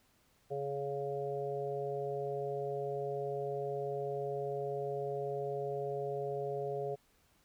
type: harmonic tone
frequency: 140 Hz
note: C#3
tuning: 18 cents sharp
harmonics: 1 / 3 / 4 / 5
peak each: -44 / -37 / -41 / -42 dBFS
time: 0.5-6.96 s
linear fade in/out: 20 ms
effects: pink hiss -70 dBFS RMS until 7.44 s